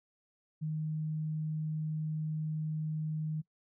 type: tone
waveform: sine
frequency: 155.4 Hz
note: D#3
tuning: 2 cents flat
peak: -32 dBFS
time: 0.61-3.42 s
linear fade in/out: 20 ms
effects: noise-tail reverb RT60 0.1 s tail -23 dB re dry